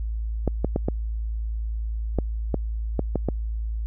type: clicks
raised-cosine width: 2 ms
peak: -9 dBFS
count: 9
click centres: 0.477 / 0.646 / 0.761 / 0.885 / 2.187 / 2.543 / 2.993 / 3.157 / 3.287 s
effects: added 55 Hz sine -25 dBFS peak until 3.86 s